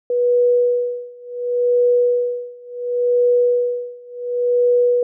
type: tone with tremolo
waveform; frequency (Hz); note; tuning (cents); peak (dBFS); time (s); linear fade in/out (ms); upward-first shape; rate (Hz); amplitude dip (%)
sine; 487.8; B4; -21; -11; 0.1-5.03; 2; sine; 0.7; 95
effects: none